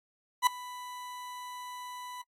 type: tone with ADSR envelope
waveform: 40% pulse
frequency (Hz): 992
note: B5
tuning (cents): +7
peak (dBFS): -18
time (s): 0.42-2.22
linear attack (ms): 48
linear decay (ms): 4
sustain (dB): -22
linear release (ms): 10
effects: noise-tail reverb RT60 0.1 s tail -25 dB re dry + AAC 48 kbps